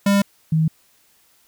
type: tone pair in turn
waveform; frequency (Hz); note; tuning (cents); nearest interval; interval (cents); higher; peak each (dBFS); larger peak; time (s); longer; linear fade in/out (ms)
square / sine; 200 / 158.74; G3 / D#3; +35 / +35; major third; 400; first; -14; neither; 0.06-0.22 / 0.52-0.68; neither; 5
effects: white hiss -58 dBFS RMS until 1.47 s